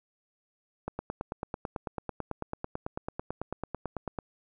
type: click train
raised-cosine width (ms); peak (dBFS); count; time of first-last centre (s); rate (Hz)
1; -19; 31; 0.88-4.188; 9.07
effects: none